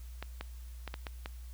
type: clicks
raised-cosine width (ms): 0.3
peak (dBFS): -23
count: 6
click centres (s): 0.226 / 0.41 / 0.877 / 0.941 / 1.068 / 1.259
effects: added 60 Hz sine -43 dBFS peak until 1.53 s + white hiss -61 dBFS RMS until 1.53 s